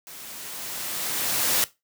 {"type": "noise with level ramp", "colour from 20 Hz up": "white", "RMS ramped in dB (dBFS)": [-42, -21], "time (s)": [0.07, 1.64], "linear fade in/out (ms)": 0, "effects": ["noise-tail reverb RT60 0.2 s tail -17 dB re dry", "high-pass 100 Hz 12 dB/octave"]}